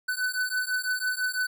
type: beating tone pair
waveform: square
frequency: 1500 / 1506 Hz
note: F#6 / F#6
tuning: +23 / +30 cents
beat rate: 6 Hz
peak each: -30 dBFS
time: 0.08-1.47 s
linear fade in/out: 10 ms
effects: none